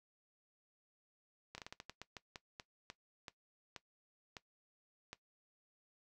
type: slowing click train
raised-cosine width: 0.2 ms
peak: -29 dBFS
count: 16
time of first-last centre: 1.55-5.13 s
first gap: 30 ms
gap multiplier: 1.26
effects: noise-tail reverb RT60 0.1 s tail -17 dB re dry